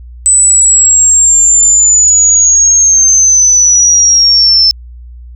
sine linear sweep, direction down, 8030 to 5280 Hz, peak -3 dBFS, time 0.26-4.71 s, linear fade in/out 0 ms, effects added 60 Hz sine -27 dBFS peak until 5.35 s

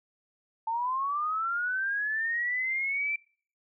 sine linear sweep, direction up, 884 to 2349 Hz, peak -27 dBFS, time 0.67-3.16 s, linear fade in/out 5 ms, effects noise-tail reverb RT60 0.5 s tail -25 dB re dry

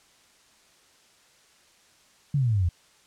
sine exponential sweep, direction down, 149.9 to 82.2 Hz, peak -20 dBFS, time 2.34-2.69 s, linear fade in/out 5 ms, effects white hiss -59 dBFS RMS until 3.06 s + low-pass 8000 Hz 12 dB/octave

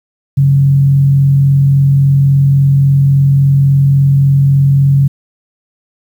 sine tone with frequency modulation, 138.59 Hz, C#3, in tune, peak -5 dBFS, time 0.37-5.08 s, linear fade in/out 10 ms, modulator 43.6 Hz, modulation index 0.25, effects 7-bit

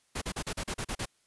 pink noise bursts, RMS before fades -34 dBFS, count 9, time 0.15-1.057 s, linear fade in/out 10 ms, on 67 ms, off 38 ms, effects white hiss -70 dBFS RMS until 1.26 s + resampled to 24000 Hz

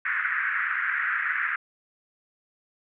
pink band-pass noise, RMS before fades -27 dBFS, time 0.05-1.56 s, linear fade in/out 5 ms, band 1400 to 2000 Hz, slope 48 dB/octave, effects none

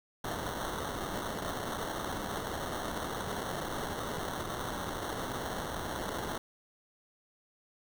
white noise with sample-and-hold, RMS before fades -37 dBFS, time 0.24-6.38 s, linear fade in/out 5 ms, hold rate 2450 Hz, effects none

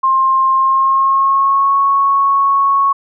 sine tone with pitch glide, 1060 to 1105 Hz, C6 to C#6, +22 to -6 cents, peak -9 dBFS, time 0.03-2.93 s, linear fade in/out 10 ms, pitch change +72 cents, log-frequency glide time 0.53-1.75 s, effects none

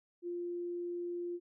sine tone, 349.2 Hz, F4, in tune, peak -36 dBFS, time 0.22-1.4 s, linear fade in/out 50 ms, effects none

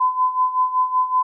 sine tone with tremolo, 1015 Hz, B5, 47 cents sharp, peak -13 dBFS, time 0-1.23 s, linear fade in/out 10 ms, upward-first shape sine, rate 5.3 Hz, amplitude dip 75%, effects none

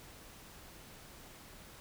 silence, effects pink hiss -54 dBFS RMS until 1.8 s

